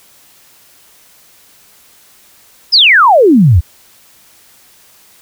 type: exponential sweep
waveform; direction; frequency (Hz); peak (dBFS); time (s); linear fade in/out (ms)
sine; down; 5350 to 73.3; -3; 2.72-3.61; 20
effects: white hiss -45 dBFS RMS until 5.21 s